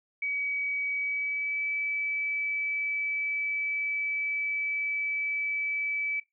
sine tone with pitch glide, 2271 to 2301 Hz, C#7 to D7, +41 to -36 cents, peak -28 dBFS, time 0.22-6.2 s, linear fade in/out 5 ms, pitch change +23 cents, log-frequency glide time 0.95-1.62 s, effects noise-tail reverb RT60 0.2 s tail -19 dB re dry

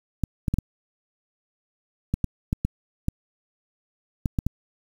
clicks, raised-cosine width 5 ms, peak -10 dBFS, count 12, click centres 0.237 / 0.482 / 0.54 / 0.586 / 2.14 / 2.243 / 2.529 / 2.65 / 3.084 / 4.258 / 4.388 / 4.466 s, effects 7-bit

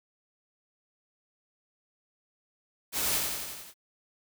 white noise with echo, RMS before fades -30 dBFS, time 2.92-3.22 s, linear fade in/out 50 ms, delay 87 ms, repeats 6, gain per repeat -3 dB, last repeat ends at 3.742 s, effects none

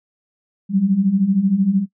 sine beating tone pair, 185 / 198 Hz, F#3 / G3, 0 / +18 cents, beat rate 13 Hz, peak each -19 / -15 dBFS, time 0.69-1.86 s, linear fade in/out 50 ms, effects noise-tail reverb RT60 0.1 s tail -20 dB re dry

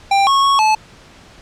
square tone with pitch steps, 791 / 1098 / 1106 / 866 Hz, G5 / C#6 / C#6 / A5, +15 / -17 / -4 / -28 cents, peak -11 dBFS, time 0.11-0.75 s, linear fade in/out 5 ms, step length 160 ms, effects pink hiss -43 dBFS RMS until 1.41 s + low-pass 6000 Hz 12 dB/octave

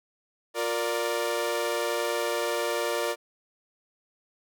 sawtooth chord, Bb major, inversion second, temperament equal with one note detuned, 354.7 / 466.2 / 587.3 Hz, F4 / Bb4 / D5, +27 / 0 / 0 cents, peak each -29 / -26 / -26 dBFS, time 0.54-3.16 s, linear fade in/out 50 ms, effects none

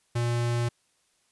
square tone, 119.1 Hz, A#2, 38 cents sharp, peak -25 dBFS, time 0.15-0.69 s, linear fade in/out 10 ms, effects white hiss -69 dBFS RMS until 1.31 s + resampled to 24000 Hz

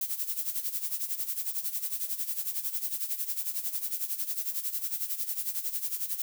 violet noise with tremolo, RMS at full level -30 dBFS, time 0.01-6.22 s, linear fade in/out 2 ms, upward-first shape sine, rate 11 Hz, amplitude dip 75%, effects none

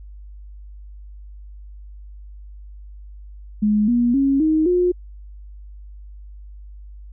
sine tone with pitch steps, 210.3 / 240.2 / 274.3 / 313.3 / 357.8 Hz, G#3 / B3 / C#4 / D#4 / F4, +22 / -48 / -18 / +12 / +42 cents, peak -14 dBFS, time 3.62-4.92 s, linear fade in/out 10 ms, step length 260 ms, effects added 50 Hz sine -36 dBFS peak until 7.12 s

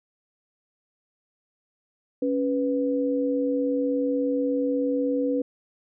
sine tone pair together, 277.4 / 493.9 Hz, C#4 / B4, +1 / 0 cents, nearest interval minor seventh, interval 999 cents, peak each -24 / -25 dBFS, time 2.22-5.42 s, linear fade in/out 5 ms, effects none

